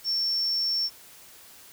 sine tone, 5440 Hz, F8, 46 cents flat, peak -22 dBFS, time 0.04-0.9 s, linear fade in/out 50 ms, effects tanh soft clip ceiling -21 dBFS + white hiss -50 dBFS RMS until 1.72 s

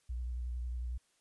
sine tone with vibrato, 60.8 Hz, B1, 26 cents flat, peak -35 dBFS, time 0.09-0.98 s, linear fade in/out 10 ms, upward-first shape triangle, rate 11 Hz, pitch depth 52 cents each way, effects white hiss -73 dBFS RMS until 1.2 s + resampled to 24000 Hz

